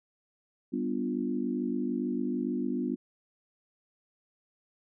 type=chord; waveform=sine; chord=G dominant seventh; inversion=none; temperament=equal; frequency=196 / 246.9 / 293.7 / 349.2 Hz; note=G3 / B3 / D4 / F4; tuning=0 / 0 / 0 / 0 cents; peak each=-36 / -31 / -35 / -36 dBFS; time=0.72-2.96 s; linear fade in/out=20 ms; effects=none